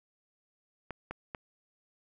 clicks, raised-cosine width 0.5 ms, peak -23 dBFS, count 3, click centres 0.907 / 1.11 / 1.348 s, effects none

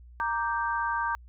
sine chord, G minor, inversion first, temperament equal, 932.3 / 1174.7 / 1568 Hz, Bb5 / D6 / G6, 0 / 0 / 0 cents, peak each -29 / -32 / -31 dBFS, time 0.2-1.15 s, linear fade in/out 0 ms, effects added 60 Hz sine -47 dBFS peak until 1.28 s

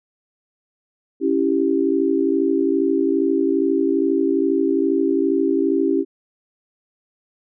sine chord, C# diminished, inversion none, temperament equal, 277.2 / 329.6 / 392 Hz, C#4 / E4 / G4, 0 / 0 / 0 cents, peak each -20 dBFS, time 1.2-6.05 s, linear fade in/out 50 ms, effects none

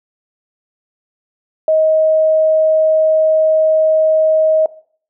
sine tone, 630 Hz, D#5, 21 cents sharp, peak -9 dBFS, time 1.68-4.66 s, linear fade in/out 2 ms, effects noise-tail reverb RT60 0.5 s tail -19 dB re dry

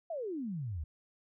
sine exponential sweep, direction down, 698.5 to 70.1 Hz, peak -35 dBFS, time 0.1-0.84 s, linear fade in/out 5 ms, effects none

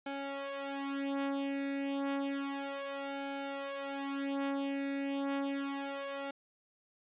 sawtooth tone with flanger, 277.2 Hz, C#4, in tune, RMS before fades -37 dBFS, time 0.06-6.31 s, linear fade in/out 5 ms, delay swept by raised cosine 1.3 to 4.1 ms, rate 0.31 Hz, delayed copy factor +0.85, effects resampled to 8000 Hz

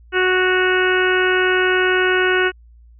harmonic tone with a mistuned harmonic, 369.2 Hz, F#4, 4 cents flat, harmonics 1 / 2 / 3 / 4 / 5 / 6 / 7 / 8, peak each -17 / -28 / -26 / -18 / -24 / -28 / -27 / -27 dBFS, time 0.12-2.52 s, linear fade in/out 50 ms, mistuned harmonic 8, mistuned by -32 cents, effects added 58 Hz sine -43 dBFS peak until 2.99 s

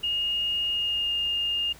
sine tone with pitch glide, 2850 to 2825 Hz, F7 to F7, +34 to +19 cents, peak -24 dBFS, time 0.03-1.73 s, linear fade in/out 10 ms, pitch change -15 cents, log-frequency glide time 0.71-1.15 s, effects added 57 Hz sine -50 dBFS peak until 1.79 s + pink hiss -50 dBFS RMS until 1.79 s

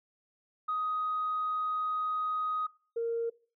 sine tone pair in turn, 1252 / 463.2 Hz, D#6 / A#4, +10 / -11 cents, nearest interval octave + perfect fourth, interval 1721 cents, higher first, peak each -28 dBFS, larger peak neither, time 0.68-2.67 / 2.96-3.3 s, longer first, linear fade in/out 10 ms, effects noise-tail reverb RT60 0.4 s tail -21 dB re dry + tanh soft clip ceiling -24 dBFS

